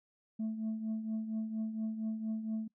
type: tone with tremolo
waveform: sine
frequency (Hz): 220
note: A3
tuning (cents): 0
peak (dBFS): -29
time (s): 0.39-2.68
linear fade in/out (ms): 10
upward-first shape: triangle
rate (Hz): 4.3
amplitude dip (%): 70
effects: noise-tail reverb RT60 0.1 s tail -25 dB re dry + tanh soft clip ceiling -31 dBFS